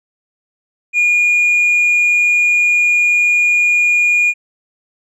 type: tone with tanh clipping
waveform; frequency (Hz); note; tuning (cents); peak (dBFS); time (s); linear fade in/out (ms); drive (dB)
triangle; 2433; D#7; -39; -10; 0.93-4.34; 50; 6
effects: none